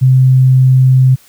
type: tone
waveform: sine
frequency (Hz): 130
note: C3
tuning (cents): -11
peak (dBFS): -4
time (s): 0.01-1.16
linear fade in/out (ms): 20
effects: white hiss -45 dBFS RMS until 1.28 s